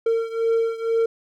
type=beating tone pair; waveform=triangle; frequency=455.3 / 457.4 Hz; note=A#4 / A#4; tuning=-41 / -33 cents; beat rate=2.1 Hz; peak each=-19 / -22 dBFS; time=0.06-1.06 s; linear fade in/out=5 ms; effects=none